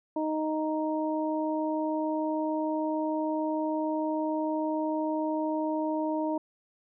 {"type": "harmonic tone", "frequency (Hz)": 311.1, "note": "D#4", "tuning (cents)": 0, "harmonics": [1, 2, 3], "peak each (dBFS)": [-29, -32, -34], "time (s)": [0.16, 6.38], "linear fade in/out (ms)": 5, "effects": []}